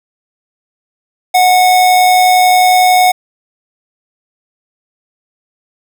square tone with amplitude modulation, 733 Hz, F#5, 16 cents flat, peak -5 dBFS, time 1.34-3.12 s, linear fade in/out 10 ms, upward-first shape sine, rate 111 Hz, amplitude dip 30%, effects none

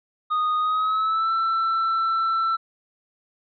triangle tone with pitch glide, 1239 to 1335.6 Hz, D#6 to E6, -8 to +22 cents, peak -18 dBFS, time 0.3-2.57 s, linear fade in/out 20 ms, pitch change +130 cents, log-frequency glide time 0.59-1.32 s, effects resampled to 11025 Hz

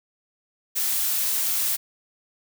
blue noise, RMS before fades -24 dBFS, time 0.75-1.77 s, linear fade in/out 20 ms, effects none

